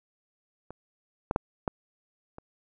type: clicks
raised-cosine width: 1 ms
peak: -27 / -13 / -10 / -13 / -28 dBFS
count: 5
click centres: 0.706 / 1.311 / 1.361 / 1.678 / 2.384 s
effects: none